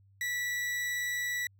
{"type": "tone", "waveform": "40% pulse", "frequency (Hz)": 1953, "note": "B6", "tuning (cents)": -20, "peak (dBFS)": -30, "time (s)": [0.21, 1.47], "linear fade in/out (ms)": 2, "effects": ["added 98 Hz sine -59 dBFS peak until 1.59 s"]}